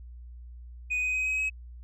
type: tone with pitch steps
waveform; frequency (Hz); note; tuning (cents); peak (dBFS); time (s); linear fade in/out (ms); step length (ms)
sine; 2489 / 2505 / 2521 / 2537 / 2553; D#7 / D#7 / D#7 / D#7 / D#7; 0 / +11 / +22 / +33 / +44; -23; 0.9-1.5; 20; 120
effects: tanh soft clip ceiling -25 dBFS + added 60 Hz sine -42 dBFS peak until 1.83 s